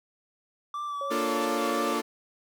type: tone with vibrato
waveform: triangle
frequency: 1162 Hz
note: D6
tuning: 19 cents flat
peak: -29 dBFS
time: 0.74-1.99 s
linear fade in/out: 2 ms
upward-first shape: sine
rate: 2.9 Hz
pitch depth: 26 cents each way
type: tone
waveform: sine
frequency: 554.4 Hz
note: C#5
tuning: in tune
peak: -33 dBFS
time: 1.01-1.93 s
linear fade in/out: 2 ms
type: chord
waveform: sawtooth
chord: Bb major seventh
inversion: none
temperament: equal with one note detuned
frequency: 233.1 / 293.7 / 349.2 / 441.3 Hz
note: Bb3 / D4 / F4 / A4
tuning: 0 / 0 / 0 / +5 cents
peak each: -29 dBFS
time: 1.1-2.02 s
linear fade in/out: 20 ms
effects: none